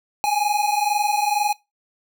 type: tone pair together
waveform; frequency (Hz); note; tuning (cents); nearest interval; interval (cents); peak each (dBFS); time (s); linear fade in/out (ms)
square; 819 / 841.1; G#5 / G#5; -24 / +22; unison; 46; -22; 0.24-1.53; 0
effects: noise-tail reverb RT60 0.2 s tail -20 dB re dry